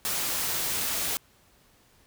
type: noise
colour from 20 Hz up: white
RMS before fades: -29 dBFS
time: 0.05-1.17 s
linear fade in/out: 0 ms
effects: pink hiss -61 dBFS RMS until 2.06 s